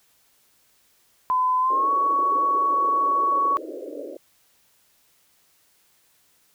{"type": "tone with pitch glide", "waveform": "sine", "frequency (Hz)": [1014, 1118.6], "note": ["B5", "C#6"], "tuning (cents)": [45, 15], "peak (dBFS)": -18, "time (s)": [1.3, 3.57], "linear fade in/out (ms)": 0, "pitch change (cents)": 170, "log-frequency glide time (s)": [1.6, 1.9]}
{"type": "band-pass noise", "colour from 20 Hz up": "white", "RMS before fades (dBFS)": -35, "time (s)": [1.7, 4.17], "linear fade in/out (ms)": 5, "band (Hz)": [280, 600], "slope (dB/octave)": 96}
{"effects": ["white hiss -62 dBFS RMS until 6.54 s"]}